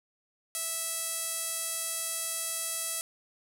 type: tone with band-pass filter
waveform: sawtooth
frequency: 656 Hz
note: E5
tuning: 9 cents flat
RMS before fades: -34 dBFS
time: 0.55-3.01 s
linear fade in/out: 0 ms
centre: 10000 Hz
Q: 1.9
effects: none